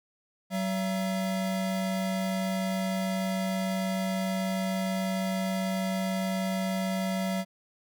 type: tone pair together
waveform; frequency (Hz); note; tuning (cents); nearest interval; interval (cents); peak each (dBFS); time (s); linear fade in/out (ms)
square; 189.13 / 674; F#3 / E5; +38 / +38; octave + minor seventh; 2200; -29 / -35; 0.5-7.45; 50
effects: none